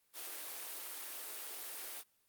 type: high-pass noise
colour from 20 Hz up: white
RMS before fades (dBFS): -45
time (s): 0.13-2.04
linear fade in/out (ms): 50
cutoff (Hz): 300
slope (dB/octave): 48
effects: white hiss -75 dBFS RMS until 2.28 s + Opus 32 kbps